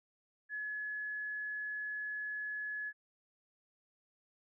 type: tone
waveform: sine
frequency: 1700 Hz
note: G#6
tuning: 40 cents sharp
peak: -37 dBFS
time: 0.49-2.93 s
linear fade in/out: 50 ms
effects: none

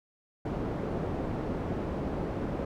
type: low-pass noise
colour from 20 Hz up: white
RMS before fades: -33 dBFS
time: 0.45-2.65 s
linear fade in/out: 5 ms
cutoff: 430 Hz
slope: 12 dB/octave
effects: none

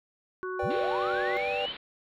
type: harmonic tone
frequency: 370.6 Hz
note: F#4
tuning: 3 cents sharp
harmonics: 1 / 3 / 4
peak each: -33 / -38 / -39 dBFS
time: 0.43-1.37 s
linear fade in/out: 0 ms
type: chord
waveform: triangle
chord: G major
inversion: first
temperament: just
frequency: 490 / 588 / 784 Hz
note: B4 / D5 / G5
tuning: -14 / +2 / 0 cents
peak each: -31 dBFS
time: 0.59-1.66 s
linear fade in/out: 5 ms
type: linear sweep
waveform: sine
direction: up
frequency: 32.7 to 3124 Hz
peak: -32 dBFS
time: 0.62-1.73 s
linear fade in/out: 20 ms
type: low-pass noise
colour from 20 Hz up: white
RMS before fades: -43 dBFS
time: 0.7-1.77 s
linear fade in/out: 5 ms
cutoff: 4200 Hz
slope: 96 dB/octave
effects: none

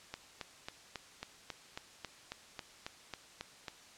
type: click train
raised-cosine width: 0.2 ms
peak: -23 dBFS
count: 14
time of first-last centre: 0.14-3.682 s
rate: 3.67 Hz
effects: white hiss -57 dBFS RMS until 3.97 s + low-pass 7000 Hz 12 dB/octave

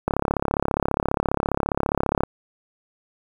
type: click train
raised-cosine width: 1 ms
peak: -6 dBFS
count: 76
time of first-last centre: 0.08-2.235 s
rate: 34.8 Hz
effects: 7-bit

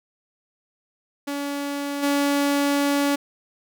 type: tone with level steps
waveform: sawtooth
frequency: 284.1 Hz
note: C#4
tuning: 43 cents sharp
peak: -22 / -15 dBFS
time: 1.27-3.16 s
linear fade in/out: 10 ms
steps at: 2.02 s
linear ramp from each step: 20 ms
effects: none

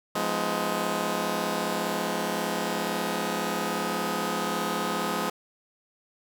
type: chord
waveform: 10% pulse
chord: F half-diminished seventh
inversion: none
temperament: just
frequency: 174.61 / 209.5 / 251.4 / 314.3 Hz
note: F3 / Ab3 / Cb4 / Eb4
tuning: 0 / +15 / +31 / +18 cents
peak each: -24 / -22 / -25 / -27 dBFS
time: 0.15-5.3 s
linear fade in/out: 5 ms
effects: none

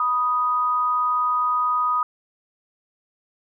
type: tone pair together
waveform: sine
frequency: 983.4 / 1244.5 Hz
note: B5 / D#6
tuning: -8 / 0 cents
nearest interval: major third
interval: 408 cents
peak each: -26 / -19 dBFS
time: 0-2.03 s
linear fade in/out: 2 ms
effects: none

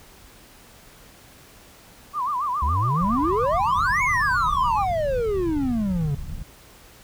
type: tone with vibrato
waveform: sine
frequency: 1090 Hz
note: C#6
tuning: 29 cents flat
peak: -22 dBFS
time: 2.13-4.86 s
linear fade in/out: 50 ms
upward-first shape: sine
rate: 7.2 Hz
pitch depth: 190 cents each way
type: exponential two-way sweep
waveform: triangle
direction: up then down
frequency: 65.41 to 2252 to 136.6 Hz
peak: -19 dBFS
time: 2.62-6.15 s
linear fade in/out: 5 ms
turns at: 4.03 s
type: low-pass noise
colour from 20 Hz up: pink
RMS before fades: -32 dBFS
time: 3.01-6.43 s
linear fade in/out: 5 ms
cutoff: 160 Hz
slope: 24 dB/octave
effects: pink hiss -49 dBFS RMS until 7.03 s

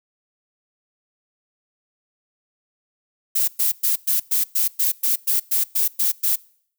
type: noise bursts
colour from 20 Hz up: violet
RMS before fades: -19 dBFS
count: 13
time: 3.35-6.36 s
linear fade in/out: 10 ms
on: 130 ms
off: 110 ms
effects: noise-tail reverb RT60 0.6 s tail -24 dB re dry

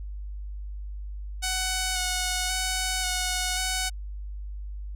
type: tone with vibrato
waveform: 5% pulse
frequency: 740 Hz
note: F#5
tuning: in tune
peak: -14 dBFS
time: 1.42-3.9 s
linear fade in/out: 20 ms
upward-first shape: square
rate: 0.93 Hz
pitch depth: 14 cents each way
effects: added 50 Hz sine -33 dBFS peak until 4.95 s

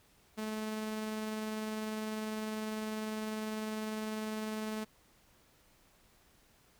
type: tone with tremolo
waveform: sawtooth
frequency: 216.5 Hz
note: A3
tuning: 28 cents flat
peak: -31 dBFS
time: 0.37-4.85 s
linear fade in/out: 20 ms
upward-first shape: triangle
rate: 20 Hz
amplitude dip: 25%
effects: pink hiss -66 dBFS RMS until 6.79 s

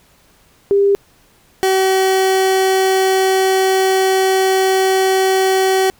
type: tone pair in turn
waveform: sine / 30% pulse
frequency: 399.3 / 380.4 Hz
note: G4 / F#4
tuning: +32 / +48 cents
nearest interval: minor second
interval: 84 cents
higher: first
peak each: -9 dBFS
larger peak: neither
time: 0.71-0.95 / 1.63-5.9 s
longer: second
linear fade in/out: 0 ms
effects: pink hiss -52 dBFS RMS until 5.99 s

